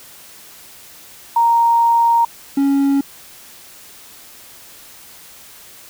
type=tone pair in turn; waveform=sine / triangle; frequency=931 / 277.5 Hz; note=A#5 / C#4; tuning=-2 / +2 cents; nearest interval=octave + major sixth; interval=2096 cents; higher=first; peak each=-10 dBFS; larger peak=neither; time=1.36-2.25 / 2.57-3.01 s; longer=first; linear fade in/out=5 ms; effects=white hiss -41 dBFS RMS until 5.89 s